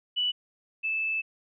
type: tone pair in turn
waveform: sine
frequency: 2960 / 2627 Hz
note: F#7 / E7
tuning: 0 / -7 cents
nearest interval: major second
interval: 207 cents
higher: first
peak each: -24 / -26 dBFS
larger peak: first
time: 0.16-0.32 / 0.83-1.22 s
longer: second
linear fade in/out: 20 ms
effects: none